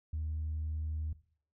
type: tone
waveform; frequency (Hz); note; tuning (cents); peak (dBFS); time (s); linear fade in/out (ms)
sine; 77.78; D#2; 0; -32; 0.13-1.13; 5
effects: noise-tail reverb RT60 0.5 s tail -18 dB re dry + tanh soft clip ceiling -30 dBFS